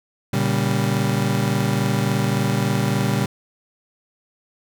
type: chord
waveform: 35% pulse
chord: G diminished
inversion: first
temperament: just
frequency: 117.6 / 141.12 / 196 Hz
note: Bb2 / Db3 / G3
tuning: +16 / +31 / 0 cents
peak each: -21 dBFS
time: 0.33-3.26 s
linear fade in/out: 5 ms
effects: none